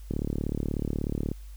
click train, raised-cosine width 3 ms, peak -16 dBFS, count 45, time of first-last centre 0.11-1.315 s, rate 36.5 Hz, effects added 50 Hz sine -40 dBFS peak until 1.56 s + white hiss -59 dBFS RMS until 1.56 s

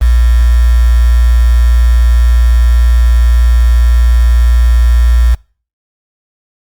sine tone with quantisation, 59.1 Hz, A#1, 24 cents sharp, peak -4 dBFS, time 0.01-5.35 s, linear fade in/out 10 ms, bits 4, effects noise-tail reverb RT60 0.4 s tail -25 dB re dry + Opus 32 kbps

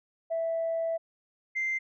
sine tone pair in turn, 659 / 2086 Hz, E5 / C7, -1 / -6 cents, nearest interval octave + minor sixth, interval 1995 cents, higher second, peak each -26 dBFS, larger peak neither, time 0.3-0.98 / 1.55-1.79 s, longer first, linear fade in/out 20 ms, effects tanh soft clip ceiling -23 dBFS

